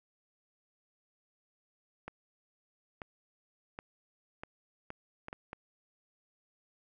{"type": "clicks", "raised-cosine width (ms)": 0.5, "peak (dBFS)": -26, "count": 8, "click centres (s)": [2.08, 3.018, 3.789, 4.435, 4.904, 5.284, 5.329, 5.531], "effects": []}